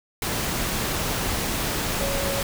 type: tone in noise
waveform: sine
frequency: 554.4 Hz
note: C#5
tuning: in tune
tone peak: -28 dBFS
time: 2.01-2.41 s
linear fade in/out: 2 ms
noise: pink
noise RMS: -26 dBFS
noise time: 0.22-2.43 s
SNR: -5 dB
effects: none